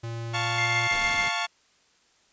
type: tone with pitch glide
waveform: square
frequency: 115.7 to 116.5 Hz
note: A#2 to A#2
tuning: -13 to -1 cents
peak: -32 dBFS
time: 0.03-0.88 s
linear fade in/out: 10 ms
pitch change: +12 cents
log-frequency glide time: 0.4-0.6 s
type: chord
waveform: 15% pulse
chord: F augmented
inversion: none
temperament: equal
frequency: 698.5 / 880 / 1108.7 Hz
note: F5 / A5 / C#6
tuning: 0 / 0 / 0 cents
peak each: -24 dBFS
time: 0.33-1.47 s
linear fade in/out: 20 ms
type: tone with tremolo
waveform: triangle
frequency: 2110 Hz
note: C7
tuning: 14 cents sharp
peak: -22 dBFS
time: 0.58-1.31 s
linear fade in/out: 5 ms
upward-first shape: sine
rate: 6.8 Hz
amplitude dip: 35%
type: noise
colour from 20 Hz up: pink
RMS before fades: -38 dBFS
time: 0.91-1.29 s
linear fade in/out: 2 ms
effects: white hiss -63 dBFS RMS until 2.32 s + resampled to 16000 Hz

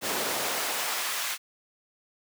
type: noise with high-pass filter sweep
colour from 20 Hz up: pink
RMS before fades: -30 dBFS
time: 0.01-1.38 s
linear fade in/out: 50 ms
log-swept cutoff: 250 to 1500 Hz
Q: 0.77
effects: none

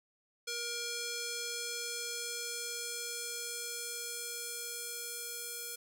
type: tone with band-pass filter sweep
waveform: square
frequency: 473.6 Hz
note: A#4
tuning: 27 cents sharp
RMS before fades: -40 dBFS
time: 0.47-5.76 s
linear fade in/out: 10 ms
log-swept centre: 5600 to 11000 Hz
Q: 1
effects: none

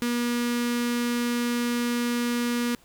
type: tone with notch filter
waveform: sawtooth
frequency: 240 Hz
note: B3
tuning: 49 cents flat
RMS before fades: -26 dBFS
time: 0.02-2.75 s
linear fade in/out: 0 ms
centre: 700 Hz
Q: 1.1
effects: pink hiss -57 dBFS RMS until 2.84 s

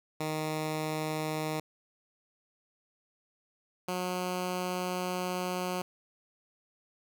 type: tone pair in turn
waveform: 10% pulse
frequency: 155.56 / 181.51 Hz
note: D#3 / F#3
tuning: 0 / -33 cents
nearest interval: minor third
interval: 267 cents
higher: second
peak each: -23 dBFS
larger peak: neither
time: 0.2-1.6 / 3.88-5.82 s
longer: second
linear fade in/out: 5 ms
effects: none

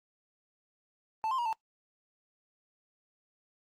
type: tone with pitch steps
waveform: triangle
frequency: 881 / 1047 / 952 / 888 Hz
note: A5 / C6 / A#5 / A5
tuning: +2 / +1 / +36 / +16 cents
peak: -27 dBFS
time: 1.24-1.528 s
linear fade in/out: 0 ms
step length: 72 ms
effects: noise-tail reverb RT60 0.1 s tail -23 dB re dry + Opus 24 kbps

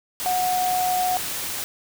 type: tone in noise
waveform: sine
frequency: 732 Hz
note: F#5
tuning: 19 cents flat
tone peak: -20 dBFS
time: 0.26-1.17 s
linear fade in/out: 0 ms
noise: white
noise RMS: -29 dBFS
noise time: 0.2-1.64 s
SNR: +6 dB
effects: none

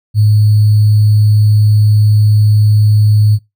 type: tone with sample-and-hold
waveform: sine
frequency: 105.8 Hz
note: G#2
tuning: 33 cents sharp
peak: -5 dBFS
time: 0.14-3.39 s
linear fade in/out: 50 ms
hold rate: 4410 Hz
effects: noise-tail reverb RT60 0.2 s tail -23 dB re dry

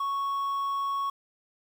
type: tone with quantisation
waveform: triangle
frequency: 1108.7 Hz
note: C#6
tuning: in tune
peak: -25 dBFS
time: 0-1.1 s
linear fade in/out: 5 ms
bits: 9
effects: none

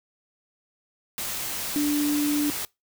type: tone in noise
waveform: sine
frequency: 293.7 Hz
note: D4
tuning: in tune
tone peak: -21 dBFS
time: 1.76-2.5 s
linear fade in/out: 0 ms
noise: white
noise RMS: -31 dBFS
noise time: 1.18-2.65 s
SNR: +7 dB
effects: noise-tail reverb RT60 0.2 s tail -23 dB re dry

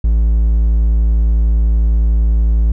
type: tone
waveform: triangle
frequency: 55.4 Hz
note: A1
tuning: 13 cents sharp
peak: -7 dBFS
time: 0.04-2.72 s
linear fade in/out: 5 ms
effects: none

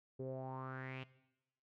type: tone with low-pass filter sweep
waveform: sawtooth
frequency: 130.81 Hz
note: C3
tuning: in tune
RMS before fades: -45 dBFS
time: 0.19-1.04 s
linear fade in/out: 10 ms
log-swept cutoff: 420 to 2900 Hz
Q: 5.6
effects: noise-tail reverb RT60 0.9 s tail -18 dB re dry

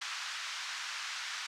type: band-pass noise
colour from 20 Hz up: pink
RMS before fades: -40 dBFS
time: 0.01-1.47 s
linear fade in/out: 10 ms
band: 1200 to 6300 Hz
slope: 24 dB/octave
effects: none

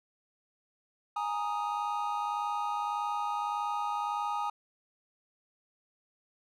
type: chord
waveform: triangle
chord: Ab suspended second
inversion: none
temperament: equal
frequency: 830.6 / 932.3 / 1244.5 Hz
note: Ab5 / Bb5 / Eb6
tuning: 0 / 0 / 0 cents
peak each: -32 / -34 / -33 dBFS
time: 1.16-4.5 s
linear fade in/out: 5 ms
effects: none

